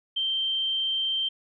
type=tone; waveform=sine; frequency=3136 Hz; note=G7; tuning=in tune; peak=-24 dBFS; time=0.16-1.29 s; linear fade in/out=10 ms; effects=none